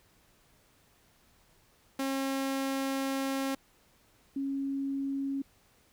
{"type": "tone pair in turn", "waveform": ["sawtooth", "sine"], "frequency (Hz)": [270, 274.6], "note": ["C#4", "C#4"], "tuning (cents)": [-45, -16], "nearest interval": "unison", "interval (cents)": 29, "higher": "second", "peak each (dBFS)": [-26, -30], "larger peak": "first", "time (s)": [[1.99, 3.55], [4.36, 5.42]], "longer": "first", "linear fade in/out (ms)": 5, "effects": ["pink hiss -65 dBFS RMS until 5.92 s"]}